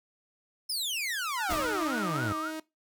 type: exponential sweep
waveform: sawtooth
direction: down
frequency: 5330 to 95.1 Hz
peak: -27 dBFS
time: 0.69-2.33 s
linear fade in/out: 10 ms
type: tone with vibrato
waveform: sine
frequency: 1318.5 Hz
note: E6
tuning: in tune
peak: -32 dBFS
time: 1.36-2.52 s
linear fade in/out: 50 ms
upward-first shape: sine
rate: 3.7 Hz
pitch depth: 200 cents each way
type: tone with pitch glide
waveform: sawtooth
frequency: 311.1 to 315.1 Hz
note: D#4 to D#4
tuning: 0 to +22 cents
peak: -31 dBFS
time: 1.49-2.6 s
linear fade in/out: 5 ms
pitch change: +22 cents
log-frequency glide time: 1.7-2.4 s
type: noise with exponential decay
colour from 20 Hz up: pink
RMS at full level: -33 dBFS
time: 1.5-2.1 s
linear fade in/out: 5 ms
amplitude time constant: 130 ms
effects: noise-tail reverb RT60 0.2 s tail -20 dB re dry